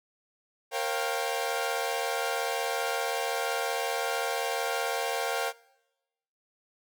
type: chord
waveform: sawtooth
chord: G half-diminished seventh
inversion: first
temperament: equal with one note detuned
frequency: 466.2 / 541.7 / 698.5 / 784 Hz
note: Bb4 / Db5 / F5 / G5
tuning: 0 / -40 / 0 / 0 cents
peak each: -30 dBFS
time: 0.71-5.53 s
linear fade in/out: 50 ms
effects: noise-tail reverb RT60 1.0 s tail -23 dB re dry